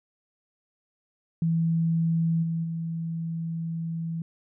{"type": "tone with level steps", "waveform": "sine", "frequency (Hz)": 164.81, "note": "E3", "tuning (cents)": 0, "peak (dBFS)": [-21, -25, -28], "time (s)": [1.42, 4.22], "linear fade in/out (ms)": 2, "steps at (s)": [2.42, 2.63], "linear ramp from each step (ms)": 20, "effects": []}